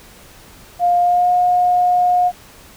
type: tone with pitch glide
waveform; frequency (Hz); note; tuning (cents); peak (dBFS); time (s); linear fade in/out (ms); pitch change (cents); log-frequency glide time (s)
sine; 705 to 717.7; F5 to F5; +16 to +47; -11; 0.79-2.32; 50; +31; 1-1.31
effects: pink hiss -43 dBFS RMS until 2.76 s